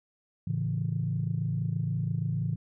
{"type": "chord", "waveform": "sine", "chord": "A major", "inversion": "none", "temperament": "equal", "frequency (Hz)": [110, 138.59, 164.81], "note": ["A2", "C#3", "E3"], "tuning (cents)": [0, 0, 0], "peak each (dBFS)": -31, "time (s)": [0.47, 2.56], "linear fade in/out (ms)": 5, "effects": ["tanh soft clip ceiling -18 dBFS"]}